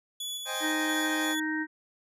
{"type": "tone with tremolo", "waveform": "sawtooth", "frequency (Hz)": 3418, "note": "G#7", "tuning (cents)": 49, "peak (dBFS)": -30, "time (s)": [0.2, 1.4], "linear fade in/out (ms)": 5, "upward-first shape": "square", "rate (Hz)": 2.9, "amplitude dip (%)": 30}
{"type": "chord", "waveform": "20% pulse", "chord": "Ab major seventh", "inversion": "first", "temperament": "equal", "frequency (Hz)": [523.3, 622.3, 784, 830.6], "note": ["C5", "Eb5", "G5", "Ab5"], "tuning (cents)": [0, 0, 0, 0], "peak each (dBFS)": [-33, -34, -33, -35], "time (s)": [0.45, 1.36], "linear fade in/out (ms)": 50}
{"type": "harmonic tone", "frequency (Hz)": 311.1, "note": "D#4", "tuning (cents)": 0, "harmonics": [1, 3, 5, 6], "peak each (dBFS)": [-30, -41, -35, -34], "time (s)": [0.6, 1.67], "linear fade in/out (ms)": 50}
{"effects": ["resampled to 32000 Hz"]}